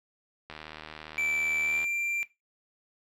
click train, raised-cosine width 0.3 ms, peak -25 dBFS, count 105, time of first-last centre 0.5-1.842 s, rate 77.5 Hz
triangle tone with pitch glide, 2328 to 2366 Hz, D7 to D7, -16 to +12 cents, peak -25 dBFS, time 1.18-2.23 s, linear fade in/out 0 ms, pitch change +28 cents, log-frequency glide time 1.62-1.83 s
effects noise-tail reverb RT60 0.2 s tail -17 dB re dry

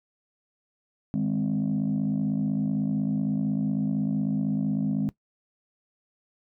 sine chord, Ab major, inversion second, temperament equal with one note detuned, 155.56 / 205.7 / 261.6 Hz, Eb3 / Ab3 / C4, 0 / -16 / 0 cents, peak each -28 / -25 / -27 dBFS, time 1.14-5.09 s, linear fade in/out 0 ms, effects noise-tail reverb RT60 0.1 s tail -20 dB re dry + tanh soft clip ceiling -19 dBFS

